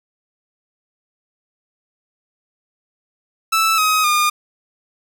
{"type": "tone with pitch steps", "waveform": "sawtooth", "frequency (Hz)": [1317, 1264.1, 1213.3], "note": ["E6", "D#6", "D#6"], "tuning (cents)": [-2, 27, -44], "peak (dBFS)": -10, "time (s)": [3.52, 4.3], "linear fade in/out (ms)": 10, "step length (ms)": 260, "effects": []}